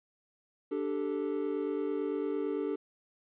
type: chord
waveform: triangle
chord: D suspended fourth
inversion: none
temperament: just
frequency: 293.7 / 391.6 / 440.5 Hz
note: D4 / G4 / A4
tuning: 0 / -2 / +2 cents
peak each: -33 dBFS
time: 0.71-2.76 s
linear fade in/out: 10 ms
effects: resampled to 8000 Hz + 11-bit